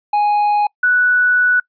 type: tone pair in turn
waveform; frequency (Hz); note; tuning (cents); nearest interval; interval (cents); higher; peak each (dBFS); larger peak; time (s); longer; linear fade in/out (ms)
triangle / sine; 830 / 1478.9; G#5 / F#6; -1 / -1; minor seventh; 1000; second; -10; neither; 0.13-0.67 / 0.83-1.6; second; 5
effects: noise-tail reverb RT60 0.1 s tail -25 dB re dry + resampled to 11025 Hz